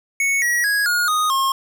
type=tone with pitch steps; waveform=square; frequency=2213 / 1915.4 / 1657.9 / 1435 / 1242 / 1075 Hz; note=C#7 / A#6 / G#6 / F6 / D#6 / C6; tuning=-3 / +46 / -3 / +47 / -3 / +47 cents; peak=-17 dBFS; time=0.2-1.52 s; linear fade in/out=2 ms; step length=220 ms; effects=none